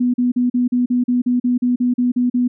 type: tone bursts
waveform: sine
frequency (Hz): 246.4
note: B3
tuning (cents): -4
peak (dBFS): -13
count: 14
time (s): 0-2.48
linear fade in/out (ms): 10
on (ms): 140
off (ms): 40
effects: none